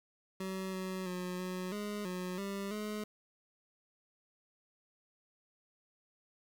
25% pulse tone with pitch steps, 189.4 / 187.3 / 180.9 / 183.3 / 207.4 / 181.9 / 198.1 / 211.5 Hz, F#3 / F#3 / F#3 / F#3 / G#3 / F#3 / G3 / G#3, +41 / +21 / -39 / -16 / -2 / -29 / +18 / +32 cents, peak -33 dBFS, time 0.4-3.04 s, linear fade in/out 5 ms, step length 330 ms, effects 10-bit

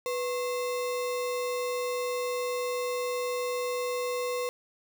sine tone with sample-and-hold, 493.9 Hz, B4, in tune, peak -28 dBFS, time 0.06-4.49 s, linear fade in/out 0 ms, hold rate 1575 Hz, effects none

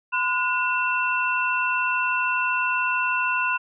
sine tone cluster, 1015 / 1448 / 2694 Hz, B5 / F#6 / E7, +47 / -38 / +37 cents, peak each -25 dBFS, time 0.12-3.58 s, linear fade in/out 20 ms, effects none

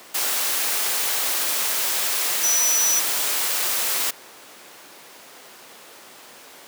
sine tone in noise, 5920 Hz, F#8, in tune, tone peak -18 dBFS, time 2.43-3 s, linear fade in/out 10 ms, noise white, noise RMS -23 dBFS, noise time 0.14-4.11 s, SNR +2 dB, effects pink hiss -43 dBFS RMS until 6.67 s + high-pass 400 Hz 12 dB/octave

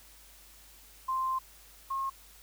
sine tone pair in turn, 1046.5 / 1077.8 Hz, C6 / C#6, 0 / -49 cents, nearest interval minor second, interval 51 cents, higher second, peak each -28 / -30 dBFS, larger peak first, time 1.08-1.39 / 1.9-2.1 s, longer first, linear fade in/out 10 ms, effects added 50 Hz sine -59 dBFS peak until 2.42 s + white hiss -56 dBFS RMS until 2.42 s

